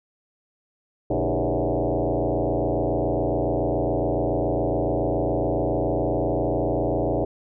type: tone with frequency modulation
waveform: sine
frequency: 116.9 Hz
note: A#2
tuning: 5 cents sharp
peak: -20 dBFS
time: 1.1-7.25 s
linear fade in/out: 5 ms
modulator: 87 Hz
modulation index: 7
effects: none